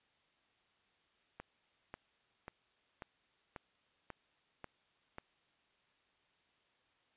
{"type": "click train", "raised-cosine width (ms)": 0.5, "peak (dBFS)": -30, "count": 8, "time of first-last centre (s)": [1.4, 5.184], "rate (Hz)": 1.85, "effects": ["white hiss -74 dBFS RMS until 7.16 s", "resampled to 8000 Hz"]}